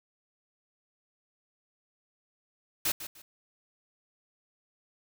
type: noise with echo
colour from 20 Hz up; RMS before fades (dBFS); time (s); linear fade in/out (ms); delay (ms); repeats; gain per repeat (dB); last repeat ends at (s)
white; -28; 2.85-2.92; 5; 150; 2; -12; 3.22
effects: none